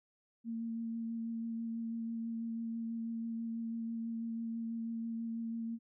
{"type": "tone with vibrato", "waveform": "sine", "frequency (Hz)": 228.6, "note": "A#3", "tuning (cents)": -34, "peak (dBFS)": -36, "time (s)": [0.44, 5.79], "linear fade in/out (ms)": 50, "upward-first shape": "sine", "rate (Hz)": 6.1, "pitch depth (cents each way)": 13, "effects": []}